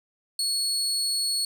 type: tone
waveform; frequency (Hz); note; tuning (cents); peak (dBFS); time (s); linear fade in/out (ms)
30% pulse; 4368; C#8; -26; -21; 0.39-1.45; 2
effects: none